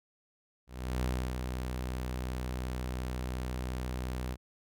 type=tone with ADSR envelope; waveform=sawtooth; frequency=62.8 Hz; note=B1; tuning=30 cents sharp; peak=-25 dBFS; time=0.67-4.37 s; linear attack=360 ms; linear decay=300 ms; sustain=-5 dB; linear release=48 ms; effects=none